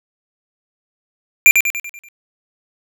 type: tone with echo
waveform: square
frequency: 2378 Hz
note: D7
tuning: 21 cents sharp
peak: -4 dBFS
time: 1.46-1.51 s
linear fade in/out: 0 ms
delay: 96 ms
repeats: 6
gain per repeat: -6 dB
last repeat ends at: 2.086 s
effects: none